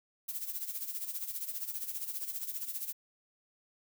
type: noise with tremolo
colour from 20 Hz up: violet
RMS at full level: -36 dBFS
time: 0.28-2.93 s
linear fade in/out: 10 ms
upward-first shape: sine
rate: 15 Hz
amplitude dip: 70%
effects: none